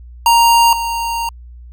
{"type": "tone pair in turn", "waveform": "square", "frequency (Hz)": [932.3, 927.6], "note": ["A#5", "A#5"], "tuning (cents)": [0, -9], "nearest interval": "unison", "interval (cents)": 9, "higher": "first", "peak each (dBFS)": [-8, -18], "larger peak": "first", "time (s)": [[0.26, 0.73], [0.73, 1.29]], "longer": "second", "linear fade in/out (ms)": 2, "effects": ["added 60 Hz sine -33 dBFS peak until 1.72 s"]}